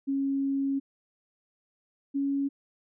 sine tone pair in turn, 274.4 / 278.1 Hz, C#4 / C#4, -17 / +6 cents, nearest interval unison, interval 23 cents, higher second, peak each -25 dBFS, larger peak neither, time 0.07-0.8 / 2.14-2.49 s, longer first, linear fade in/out 20 ms, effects none

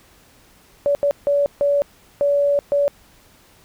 sine tone bursts at uneven times, 571 Hz, D5, 49 cents flat, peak -14 dBFS, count 6, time 0.86-0.95 / 1.03-1.11 / 1.27-1.46 / 1.61-1.82 / 2.21-2.59 / 2.72-2.88 s, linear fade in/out 0 ms, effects pink hiss -52 dBFS RMS until 3.64 s

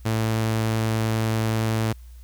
sawtooth tone, 111.2 Hz, A2, 19 cents sharp, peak -17 dBFS, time 0.05-1.93 s, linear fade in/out 10 ms, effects added 60 Hz sine -40 dBFS peak until 2.23 s + white hiss -59 dBFS RMS until 2.23 s

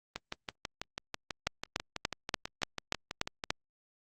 two click trains, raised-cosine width 0.2 ms, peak -11 / -18 dBFS, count 8 / 21, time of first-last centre 1.47-3.505 / 0.16-3.439 s, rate 3.44 / 6.1 Hz, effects Opus 32 kbps

